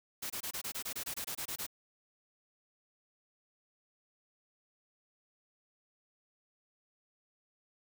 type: noise bursts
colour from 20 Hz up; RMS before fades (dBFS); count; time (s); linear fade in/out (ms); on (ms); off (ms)
white; -39; 14; 0.22-1.666; 10; 81; 24
effects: none